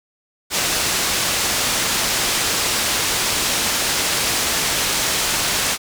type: low-pass noise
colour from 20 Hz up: white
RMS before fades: -20 dBFS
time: 0.5-5.78 s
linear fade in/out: 50 ms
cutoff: 7700 Hz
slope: 12 dB/octave
effects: none